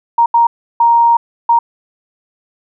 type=tone bursts at uneven times; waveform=sine; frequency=935 Hz; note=A#5; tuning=5 cents sharp; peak=-6 dBFS; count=4; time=0.18-0.26 / 0.34-0.47 / 0.8-1.17 / 1.49-1.59 s; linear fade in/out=5 ms; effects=none